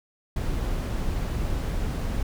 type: noise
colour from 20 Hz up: brown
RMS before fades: -27 dBFS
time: 0.36-2.23 s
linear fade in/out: 5 ms
effects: none